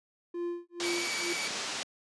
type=tone with tremolo; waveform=triangle; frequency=346.8 Hz; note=F4; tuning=12 cents flat; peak=-28 dBFS; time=0.34-1.33 s; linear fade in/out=5 ms; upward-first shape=sine; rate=2.2 Hz; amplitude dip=100%
type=low-pass noise; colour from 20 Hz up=white; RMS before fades=-36 dBFS; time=0.8-1.83 s; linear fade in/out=0 ms; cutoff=6500 Hz; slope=24 dB/octave
type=tone with vibrato; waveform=sawtooth; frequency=2284 Hz; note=D7; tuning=49 cents flat; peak=-31 dBFS; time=0.83-1.48 s; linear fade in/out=5 ms; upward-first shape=square; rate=16 Hz; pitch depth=17 cents each way
type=click; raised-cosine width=3 ms; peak=-32 dBFS; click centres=1.507 s
effects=high-pass 200 Hz 12 dB/octave + resampled to 24000 Hz